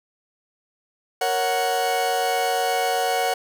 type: chord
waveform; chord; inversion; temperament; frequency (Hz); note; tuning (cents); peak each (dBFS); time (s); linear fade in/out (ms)
40% pulse; F# major; first; equal; 466.2 / 554.4 / 740; A#4 / C#5 / F#5; 0 / 0 / 0; -26 / -27 / -21; 1.21-3.34; 5
effects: none